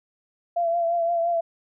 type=tone with vibrato; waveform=sine; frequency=680 Hz; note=F5; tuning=46 cents flat; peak=-20 dBFS; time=0.56-1.41 s; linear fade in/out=10 ms; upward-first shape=triangle; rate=5.8 Hz; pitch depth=41 cents each way; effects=none